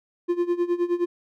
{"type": "tone with tremolo", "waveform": "triangle", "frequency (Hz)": 349.2, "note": "F4", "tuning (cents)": 0, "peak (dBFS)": -16, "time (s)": [0.28, 1.06], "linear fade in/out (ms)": 20, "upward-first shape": "sine", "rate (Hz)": 9.6, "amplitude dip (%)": 85, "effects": []}